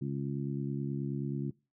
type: harmonic tone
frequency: 69.4 Hz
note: C#2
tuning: 3 cents sharp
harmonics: 2 / 3 / 4 / 5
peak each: -34 / -38 / -40 / -42 dBFS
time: 0.01-1.51 s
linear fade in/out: 10 ms
effects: noise-tail reverb RT60 0.3 s tail -22 dB re dry